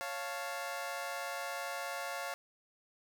20% pulse chord, Db augmented, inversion none, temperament equal, 554.4 / 698.5 / 880 Hz, Db5 / F5 / A5, 0 / 0 / 0 cents, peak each -37 / -36 / -40 dBFS, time 0.01-2.34 s, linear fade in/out 0 ms, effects none

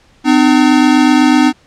square tone pair together, 254.9 / 302.9 Hz, C4 / D#4, -45 / -46 cents, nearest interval minor third, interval 299 cents, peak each -10 dBFS, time 0.24-1.53 s, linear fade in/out 50 ms, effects pink hiss -49 dBFS RMS until 1.66 s + low-pass 6000 Hz 12 dB/octave

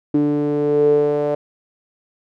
sawtooth tone with band-pass filter sweep, 146.83 Hz, D3, in tune, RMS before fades -17 dBFS, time 0.14-1.35 s, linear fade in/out 5 ms, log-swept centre 320 to 540 Hz, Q 8.7, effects none

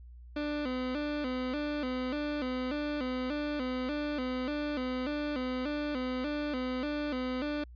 30% pulse tone with vibrato, 274.2 Hz, C#4, 19 cents flat, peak -29 dBFS, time 0.36-7.64 s, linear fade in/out 5 ms, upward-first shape square, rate 1.7 Hz, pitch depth 130 cents each way, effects added 60 Hz sine -47 dBFS peak until 7.75 s + resampled to 11025 Hz

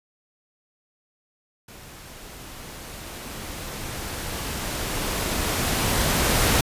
pink noise with level ramp, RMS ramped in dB -44 to -19 dBFS, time 1.68-6.61 s, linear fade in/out 5 ms, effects resampled to 32000 Hz

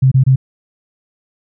sine tone bursts, 131.7 Hz, C3, 12 cents sharp, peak -6 dBFS, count 3, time 0.02-0.36 s, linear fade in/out 10 ms, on 96 ms, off 26 ms, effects none

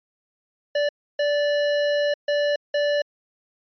square tone bursts at uneven times, 583 Hz, D5, 13 cents flat, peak -20 dBFS, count 4, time 0.75-0.89 / 1.19-2.14 / 2.28-2.56 / 2.74-3.02 s, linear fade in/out 5 ms, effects resampled to 11025 Hz

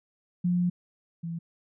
sine tone pair in turn, 177.3 / 167.35 Hz, F3 / E3, +26 / +26 cents, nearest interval minor second, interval 100 cents, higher first, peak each -22 / -31 dBFS, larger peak first, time 0.44-0.7 / 1.23-1.39 s, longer first, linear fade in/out 10 ms, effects none

